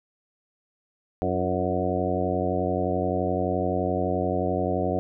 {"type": "harmonic tone with a mistuned harmonic", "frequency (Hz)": 91.6, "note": "F#2", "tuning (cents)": -17, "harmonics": [1, 2, 3, 4, 5, 6, 7, 8], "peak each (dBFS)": [-31, -31, -31, -31, -31, -31, -31, -31], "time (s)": [1.22, 4.99], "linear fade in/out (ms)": 0, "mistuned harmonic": 4, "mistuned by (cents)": -53, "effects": []}